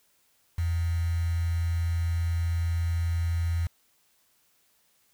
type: tone with quantisation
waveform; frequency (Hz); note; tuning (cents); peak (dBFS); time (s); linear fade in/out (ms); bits
sine; 84.1; E2; +35; -24; 0.58-3.67; 5; 7
effects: white hiss -67 dBFS RMS until 5.13 s